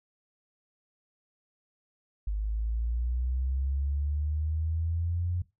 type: linear sweep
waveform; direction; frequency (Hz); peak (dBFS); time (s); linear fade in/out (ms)
sine; up; 50.4 to 89.3; -27; 2.27-5.42; 5
effects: noise-tail reverb RT60 0.2 s tail -17 dB re dry